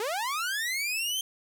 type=linear sweep; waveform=sawtooth; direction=up; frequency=398.5 to 3173 Hz; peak=-25 dBFS; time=0-1.21 s; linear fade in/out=2 ms; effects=none